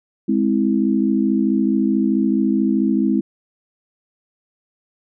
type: chord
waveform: sine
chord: Ab augmented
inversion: none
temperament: equal with one note detuned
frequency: 207.7 / 261.6 / 326.2 Hz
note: Ab3 / C4 / E4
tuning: 0 / 0 / -18 cents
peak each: -18 / -19 / -20 dBFS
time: 0.28-3.21 s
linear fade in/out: 10 ms
effects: none